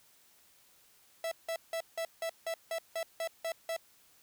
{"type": "tone bursts", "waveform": "45% pulse", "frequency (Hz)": 659.3, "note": "E5", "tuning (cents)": 0, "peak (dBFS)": -33, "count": 11, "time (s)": [1.24, 3.765], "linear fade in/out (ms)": 2, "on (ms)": 75, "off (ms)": 170, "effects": ["white hiss -64 dBFS RMS until 4.22 s"]}